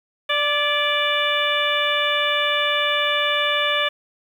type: harmonic tone with a mistuned harmonic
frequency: 587.3 Hz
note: D5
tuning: in tune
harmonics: 1 / 2 / 3 / 4 / 5 / 6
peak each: -25 / -25 / -25 / -25 / -25 / -25 dBFS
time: 0.29-3.89 s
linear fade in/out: 10 ms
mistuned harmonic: 3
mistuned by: -32 cents
effects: 8-bit